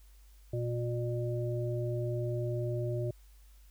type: harmonic tone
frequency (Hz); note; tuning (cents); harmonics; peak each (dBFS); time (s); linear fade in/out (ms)
120; B2; -49; 1 / 3 / 5; -32 / -37 / -39; 0.53-3.11; 5
effects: added 50 Hz sine -54 dBFS peak until 3.7 s + white hiss -67 dBFS RMS until 3.7 s